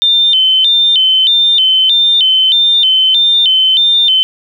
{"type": "tone with vibrato", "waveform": "sine", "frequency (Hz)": 3322, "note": "G#7", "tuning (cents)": 0, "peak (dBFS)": -6, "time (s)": [0.02, 4.23], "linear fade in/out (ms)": 0, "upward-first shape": "square", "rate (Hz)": 1.6, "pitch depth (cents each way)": 140, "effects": ["7-bit"]}